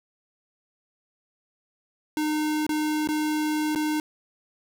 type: tone with dropouts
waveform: square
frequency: 305.4 Hz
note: D#4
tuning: 32 cents flat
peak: -24 dBFS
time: 2.17-4 s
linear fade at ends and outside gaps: 1 ms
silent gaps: 2.666-2.692 / 3.074-3.088 / 3.75-3.758 s
effects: none